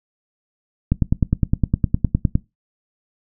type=click train; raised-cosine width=5 ms; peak=-3 dBFS; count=15; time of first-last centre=0.92-2.354 s; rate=9.76 Hz; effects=noise-tail reverb RT60 0.2 s tail -20 dB re dry